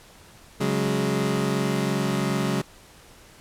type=chord; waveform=25% pulse; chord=C# suspended fourth; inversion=none; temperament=equal; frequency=138.59 / 185 / 207.7 Hz; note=C#3 / F#3 / G#3; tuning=0 / 0 / 0 cents; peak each=-23 dBFS; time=0.6-2.62 s; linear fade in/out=10 ms; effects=pink hiss -50 dBFS RMS until 3.4 s + low-pass 12000 Hz 12 dB/octave